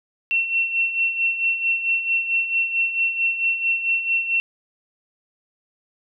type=tone with tremolo; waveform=sine; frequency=2711 Hz; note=E7; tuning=48 cents sharp; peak=-16 dBFS; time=0.31-4.4 s; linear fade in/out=0 ms; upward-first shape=sine; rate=4.5 Hz; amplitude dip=65%; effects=none